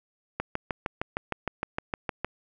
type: click train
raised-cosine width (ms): 0.5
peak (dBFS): -13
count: 13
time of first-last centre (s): 0.4-2.246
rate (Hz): 6.5
effects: none